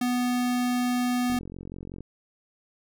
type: tone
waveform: square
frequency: 246.9 Hz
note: B3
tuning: in tune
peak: -24 dBFS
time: 0.01-1.39 s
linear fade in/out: 5 ms
type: click train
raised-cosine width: 3 ms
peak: -26 dBFS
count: 33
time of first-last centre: 1.3-2.006 s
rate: 45.3 Hz
effects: none